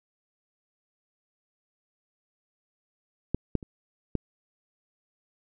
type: clicks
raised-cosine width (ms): 3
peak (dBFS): -12 / -11 / -28 / -13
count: 4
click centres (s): 3.346 / 3.553 / 3.628 / 4.153
effects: none